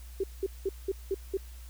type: tone bursts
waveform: sine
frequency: 387 Hz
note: G4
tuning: 22 cents flat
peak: -26 dBFS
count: 6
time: 0.2-1.372 s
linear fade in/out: 5 ms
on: 37 ms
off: 190 ms
effects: added 60 Hz sine -43 dBFS peak until 1.69 s + white hiss -56 dBFS RMS until 1.69 s